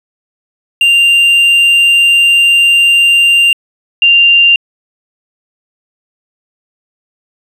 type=tone pair in turn; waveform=triangle / sine; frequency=2786 / 2786 Hz; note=F7 / F7; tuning=-5 / -5 cents; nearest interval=unison; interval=0 cents; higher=neither; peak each=-3 dBFS; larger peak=neither; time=0.81-3.53 / 4.02-4.56 s; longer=first; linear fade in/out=2 ms; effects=resampled to 32000 Hz